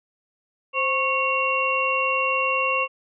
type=harmonic tone with a mistuned harmonic; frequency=550 Hz; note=C#5; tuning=14 cents flat; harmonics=1 / 2 / 4 / 5; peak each=-27 / -24 / -32 / -23 dBFS; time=0.73-2.88 s; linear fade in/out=50 ms; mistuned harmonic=1; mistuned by=-83 cents; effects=none